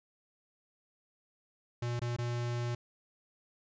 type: tone with dropouts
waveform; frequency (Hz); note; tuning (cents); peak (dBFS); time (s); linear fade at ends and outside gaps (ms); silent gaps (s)
square; 120; B2; -49; -33; 1.82-2.75; 5; 1.995-2.016 / 2.165-2.185
effects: resampled to 16000 Hz